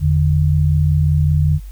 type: tone pair together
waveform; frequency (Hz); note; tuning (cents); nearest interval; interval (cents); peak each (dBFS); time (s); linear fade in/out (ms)
sine; 83.64 / 148.9; E2 / D3; +26 / +24; minor seventh; 998; -14; 0-1.6; 50
effects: added 48 Hz sine -29 dBFS peak until 1.71 s + white hiss -51 dBFS RMS until 1.71 s